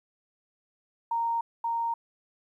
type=tone pair in turn; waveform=sine; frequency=927 / 927 Hz; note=A#5 / A#5; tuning=-10 / -10 cents; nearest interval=unison; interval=0 cents; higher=neither; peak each=-25 / -26 dBFS; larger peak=first; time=1.11-1.41 / 1.64-1.94 s; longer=neither; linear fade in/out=5 ms; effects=11-bit